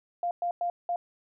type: tone bursts at uneven times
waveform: sine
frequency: 698.5 Hz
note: F5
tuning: in tune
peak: -26 dBFS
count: 4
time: 0.23-0.31 / 0.42-0.51 / 0.61-0.7 / 0.89-0.96 s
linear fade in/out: 2 ms
effects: none